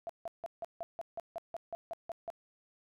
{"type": "tone bursts", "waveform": "sine", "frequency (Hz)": 674, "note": "E5", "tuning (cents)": 38, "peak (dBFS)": -36, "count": 13, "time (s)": [0.07, 2.302], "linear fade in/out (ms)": 0, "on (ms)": 24, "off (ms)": 160, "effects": []}